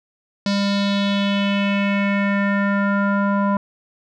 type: tone with low-pass filter sweep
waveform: square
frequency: 200.2 Hz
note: G3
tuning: 37 cents sharp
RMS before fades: -19 dBFS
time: 0.46-3.57 s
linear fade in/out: 2 ms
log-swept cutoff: 4800 to 1100 Hz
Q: 3.6
effects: none